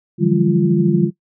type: tone cluster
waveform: sine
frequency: 147.5 / 169.5 / 182.4 / 203.4 / 345.5 Hz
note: D3 / E3 / F#3 / G#3 / F4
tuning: +8 / +49 / -24 / -36 / -19 cents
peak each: -18 dBFS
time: 0.18-1.11 s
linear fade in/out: 50 ms
effects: noise-tail reverb RT60 0.1 s tail -18 dB re dry